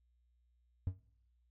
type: tone with exponential decay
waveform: triangle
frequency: 92.5 Hz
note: F#2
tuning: in tune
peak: -27 dBFS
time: 0.87-0.99 s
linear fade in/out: 0 ms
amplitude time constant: 25 ms
effects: noise-tail reverb RT60 0.7 s tail -22 dB re dry + added 60 Hz sine -70 dBFS peak until 1.5 s